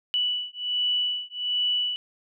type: beating tone pair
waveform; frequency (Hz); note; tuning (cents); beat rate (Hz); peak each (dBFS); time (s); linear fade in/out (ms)
sine; 2959 / 2960.3; F#7 / F#7; -1 / 0; 1.3; -27; 0.14-1.96; 0
effects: none